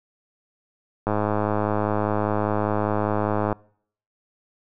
click train, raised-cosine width 1 ms, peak -9 dBFS, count 259, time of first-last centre 1.07-3.527 s, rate 105 Hz, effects noise-tail reverb RT60 0.6 s tail -25 dB re dry

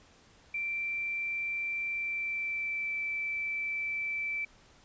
sine tone with pitch glide, 2349 to 2325 Hz, D7 to D7, 0 to -18 cents, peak -31 dBFS, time 0.54-4.45 s, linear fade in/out 5 ms, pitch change -18 cents, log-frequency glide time 1.89-2.96 s, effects pink hiss -60 dBFS RMS until 4.84 s + resampled to 16000 Hz

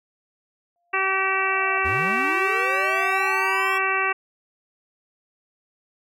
sine tone with exponential growth, 695 Hz, F5, 9 cents flat, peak -32 dBFS, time 0.76-1.78 s, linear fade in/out 0 ms, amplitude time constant 220 ms
harmonic tone, 383.7 Hz, G4, 37 cents flat, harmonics 1 / 2 / 3 / 4 / 5 / 6 / 7, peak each -30 / -30 / -25 / -28 / -27 / -28 / -27 dBFS, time 0.93-4.13 s, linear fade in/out 10 ms
square linear sweep, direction up, 63 to 1108.7 Hz, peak -30 dBFS, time 1.84-3.79 s, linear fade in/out 20 ms
effects none

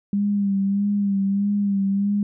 sine tone with vibrato, 199.9 Hz, G3, 34 cents sharp, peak -18 dBFS, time 0.13-2.23 s, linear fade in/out 2 ms, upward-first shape sine, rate 1.6 Hz, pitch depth 39 cents each way, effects none

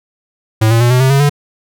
square tone with pitch steps, 110 / 115.14 / 120.51 / 126.14 / 132.03 / 138.19 / 144.64 Hz, A2 / A#2 / B2 / B2 / C3 / C#3 / D3, 0 / -21 / -42 / +37 / +16 / -5 / -26 cents, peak -8 dBFS, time 0.61-1.296 s, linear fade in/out 10 ms, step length 98 ms, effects none

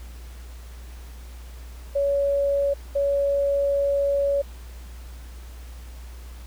sine tone bursts at uneven times, 562 Hz, C#5, 24 cents sharp, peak -19 dBFS, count 2, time 1.95-2.74 / 2.95-4.42 s, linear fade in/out 10 ms, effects added 60 Hz sine -37 dBFS peak until 6.46 s + pink hiss -50 dBFS RMS until 6.46 s

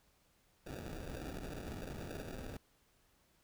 pink noise with sample-and-hold, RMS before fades -45 dBFS, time 0.66-2.57 s, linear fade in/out 5 ms, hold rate 1050 Hz, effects pink hiss -72 dBFS RMS until 3.43 s

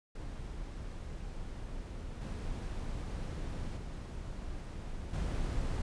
brown noise with level steps, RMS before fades -42 / -38 / -41 / -34 dBFS, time 0.15-5.82 s, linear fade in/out 5 ms, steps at 2.21 / 3.77 / 5.13 s, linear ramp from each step 5 ms, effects resampled to 22050 Hz

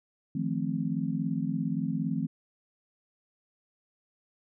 sine chord, F dominant seventh, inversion third, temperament just, 157.15 / 174.61 / 218.3 / 261.9 Hz, Eb3 / F3 / A3 / C4, +18 / 0 / -13 / +2 cents, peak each -33 dBFS, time 0.35-2.27 s, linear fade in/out 5 ms, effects none

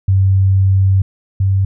sine tone pair in turn, 96.1 / 96.66 Hz, G2 / G2, -34 / -24 cents, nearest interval unison, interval 10 cents, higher second, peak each -8 / -10 dBFS, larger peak first, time 0.08-1.02 / 1.4-1.65 s, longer first, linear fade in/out 5 ms, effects none

